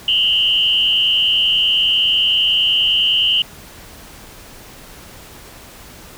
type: tone with frequency modulation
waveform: sine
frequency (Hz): 2960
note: F#7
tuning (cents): 0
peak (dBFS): -12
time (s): 0.08-3.42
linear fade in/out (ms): 2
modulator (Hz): 90.1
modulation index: 1.8
effects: pink hiss -39 dBFS RMS until 6.17 s